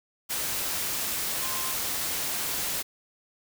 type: tone in noise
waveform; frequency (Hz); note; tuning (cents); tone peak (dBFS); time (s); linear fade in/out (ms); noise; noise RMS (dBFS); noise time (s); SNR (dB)
sine; 1046.5; C6; 0; -38; 1.41-1.74; 20; white; -30; 0.29-2.83; -11
effects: none